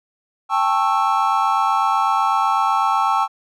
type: chord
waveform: triangle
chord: A dominant seventh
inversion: third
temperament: just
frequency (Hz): 792 / 880 / 1100 / 1320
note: G5 / A5 / C#6 / E6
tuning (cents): +18 / 0 / -14 / +2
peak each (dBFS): -19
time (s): 0.49-3.28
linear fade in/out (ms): 50
effects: none